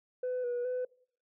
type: tone with vibrato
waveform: sine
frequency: 493.9 Hz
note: B4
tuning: in tune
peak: -29 dBFS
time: 0.23-0.85 s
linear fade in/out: 5 ms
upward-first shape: square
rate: 2.4 Hz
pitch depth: 30 cents each way
effects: noise-tail reverb RT60 0.6 s tail -24 dB re dry + tanh soft clip ceiling -29 dBFS